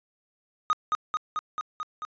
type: tone with echo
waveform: triangle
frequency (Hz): 1244.5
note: D#6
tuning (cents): 0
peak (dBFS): -18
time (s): 0.7-0.73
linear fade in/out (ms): 0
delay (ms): 220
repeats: 6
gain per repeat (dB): -2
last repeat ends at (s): 2.05
effects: resampled to 16000 Hz